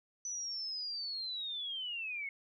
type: linear sweep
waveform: sine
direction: down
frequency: 6000 to 2160 Hz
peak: -37 dBFS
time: 0.25-2.29 s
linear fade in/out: 2 ms
effects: 13-bit